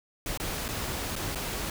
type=noise with dropouts; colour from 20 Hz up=pink; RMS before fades=-33 dBFS; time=0.26-1.7 s; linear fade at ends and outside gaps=2 ms; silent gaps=0.375-0.399 / 0.682-0.687 / 1.156-1.162 / 1.349-1.356 s; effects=none